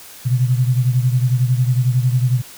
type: beating tone pair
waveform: sine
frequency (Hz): 123.47 / 134.47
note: B2 / C3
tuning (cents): 0 / +48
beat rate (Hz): 11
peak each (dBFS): -14 / -19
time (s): 0.25-2.42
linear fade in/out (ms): 20
effects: white hiss -39 dBFS RMS until 2.57 s